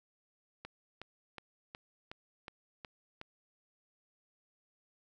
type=click train; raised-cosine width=0.3 ms; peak=-28 dBFS; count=8; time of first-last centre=0.65-3.214 s; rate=2.73 Hz; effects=none